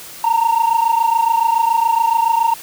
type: tone pair together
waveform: sine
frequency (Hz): 905.2 / 932.3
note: A5 / A#5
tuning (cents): +49 / 0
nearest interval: minor second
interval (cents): 51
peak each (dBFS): -13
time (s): 0.24-2.54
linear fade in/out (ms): 5
effects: tanh soft clip ceiling -9 dBFS + white hiss -35 dBFS RMS until 2.62 s